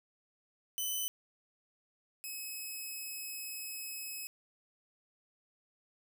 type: tone pair in turn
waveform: 5% pulse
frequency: 3017 / 2563 Hz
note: F#7 / E7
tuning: +33 / -49 cents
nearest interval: minor third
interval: 282 cents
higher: first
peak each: -25 / -31 dBFS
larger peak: first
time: 0.78-1.08 / 2.24-4.27 s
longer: second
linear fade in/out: 0 ms
effects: none